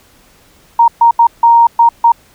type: tone bursts at uneven times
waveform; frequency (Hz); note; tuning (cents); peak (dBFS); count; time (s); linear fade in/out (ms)
sine; 932.3; A#5; 0; -3; 6; 0.79-0.88 / 1.01-1.11 / 1.19-1.27 / 1.43-1.67 / 1.79-1.89 / 2.04-2.12; 5
effects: pink hiss -47 dBFS RMS until 2.34 s